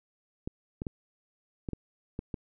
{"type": "clicks", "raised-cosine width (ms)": 3, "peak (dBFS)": -21, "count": 7, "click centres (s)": [0.475, 0.819, 0.868, 1.688, 1.733, 2.191, 2.342], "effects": []}